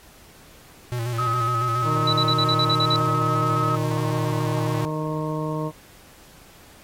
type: tone with vibrato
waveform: square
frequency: 118.9 Hz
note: A#2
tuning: 35 cents sharp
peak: -25 dBFS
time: 0.92-4.85 s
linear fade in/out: 0 ms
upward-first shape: square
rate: 7.2 Hz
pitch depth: 51 cents each way
type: tone with pitch glide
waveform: sine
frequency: 1272 to 1280.1 Hz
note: D#6 to D#6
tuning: +38 to +49 cents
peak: -22 dBFS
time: 1.18-3.76 s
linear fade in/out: 10 ms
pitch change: +11 cents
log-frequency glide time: 1.39-1.91 s
type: harmonic tone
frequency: 154.7 Hz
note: D#3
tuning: 10 cents flat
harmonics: 1 / 2 / 3 / 4 / 6 / 7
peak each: -27 / -30 / -32 / -33 / -35 / -35 dBFS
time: 1.83-5.72 s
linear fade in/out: 50 ms
type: tone bursts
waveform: sine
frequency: 3951 Hz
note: B7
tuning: in tune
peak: -20 dBFS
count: 9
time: 2.07-2.961 s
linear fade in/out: 5 ms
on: 59 ms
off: 45 ms
effects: pink hiss -50 dBFS RMS until 6.83 s + AAC 48 kbps